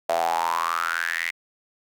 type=tone with high-pass filter sweep; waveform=sawtooth; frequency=83.8 Hz; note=E2; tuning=29 cents sharp; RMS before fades=-25 dBFS; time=0.09-1.31 s; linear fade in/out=5 ms; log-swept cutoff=650 to 2100 Hz; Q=8.3; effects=none